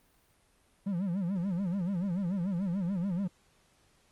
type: tone with vibrato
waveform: triangle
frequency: 185 Hz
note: F#3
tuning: in tune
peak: -27 dBFS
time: 0.86-3.28 s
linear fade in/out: 10 ms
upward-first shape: sine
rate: 6.9 Hz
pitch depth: 170 cents each way
effects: pink hiss -67 dBFS RMS until 4.11 s + Opus 32 kbps